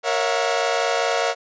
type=chord; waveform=sawtooth; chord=F# dominant seventh; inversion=first; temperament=equal with one note detuned; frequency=466.2 / 554.4 / 659.3 / 723.9 Hz; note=A#4 / C#5 / E5 / F#5; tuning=0 / 0 / 0 / -38 cents; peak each=-21 dBFS; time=0.03-1.35 s; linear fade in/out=50 ms; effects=resampled to 16000 Hz